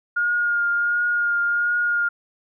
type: tone with vibrato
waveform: sine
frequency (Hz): 1421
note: F6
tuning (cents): +30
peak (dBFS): -18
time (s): 0.16-2.09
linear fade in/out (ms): 10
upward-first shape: triangle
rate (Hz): 1.4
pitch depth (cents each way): 21
effects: none